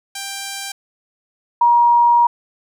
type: tone pair in turn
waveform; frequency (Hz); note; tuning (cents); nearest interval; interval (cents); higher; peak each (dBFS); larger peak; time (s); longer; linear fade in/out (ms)
5% pulse / sine; 789 / 950.4; G5 / A#5; +11 / +33; minor third; 322; second; -14 / -9; second; 0.15-0.72 / 1.61-2.27; second; 5
effects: none

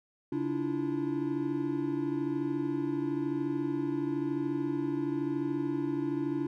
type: tone cluster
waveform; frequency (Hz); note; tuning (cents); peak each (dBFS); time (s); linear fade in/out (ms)
triangle; 138.4 / 290 / 323.3 / 344.3; C#3 / D4 / E4 / F4; -2 / -22 / -34 / -25; -38 / -30 / -34 / -33; 0.32-6.47; 5
effects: none

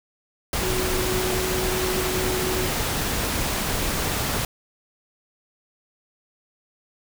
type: tone in noise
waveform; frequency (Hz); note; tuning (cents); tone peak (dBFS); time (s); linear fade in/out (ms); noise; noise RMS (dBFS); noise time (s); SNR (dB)
sine; 370; F#4; 0; -26; 0.63-2.66; 2; pink; -25; 0.53-4.45; -4
effects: none

